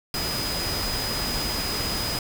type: tone in noise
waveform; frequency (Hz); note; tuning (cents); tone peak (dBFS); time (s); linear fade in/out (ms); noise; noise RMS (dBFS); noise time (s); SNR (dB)
sine; 4978; D#8; 0; -29; 0.14-2.19; 2; pink; -29; 0.14-2.19; -3
effects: none